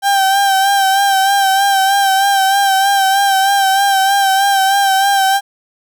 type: tone with vibrato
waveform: 35% pulse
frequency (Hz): 784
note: G5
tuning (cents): 0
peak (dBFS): -8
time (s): 0.02-5.41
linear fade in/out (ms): 50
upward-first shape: sine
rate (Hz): 3.2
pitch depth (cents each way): 37
effects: none